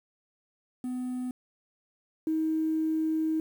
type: tone pair in turn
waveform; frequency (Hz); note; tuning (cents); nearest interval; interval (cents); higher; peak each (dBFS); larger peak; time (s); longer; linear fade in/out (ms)
triangle; 251.3 / 316.6; B3 / D#4; +30 / +30; major third; 400; second; -28 / -21; second; 0.84-1.31 / 2.27-3.4; second; 2
effects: tanh soft clip ceiling -23 dBFS + 9-bit